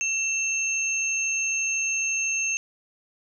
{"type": "tone pair together", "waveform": "sine", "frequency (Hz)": [2680, 6374], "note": ["E7", "G8"], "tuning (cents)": [28, 28], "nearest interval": "octave + minor third", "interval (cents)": 1500, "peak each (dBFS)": -26, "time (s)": [0.01, 2.57], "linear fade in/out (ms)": 0, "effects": ["10-bit"]}